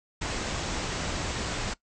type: low-pass noise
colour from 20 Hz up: pink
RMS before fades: -32 dBFS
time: 0.21-1.74 s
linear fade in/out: 10 ms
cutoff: 8100 Hz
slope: 96 dB/octave
effects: noise-tail reverb RT60 0.1 s tail -19 dB re dry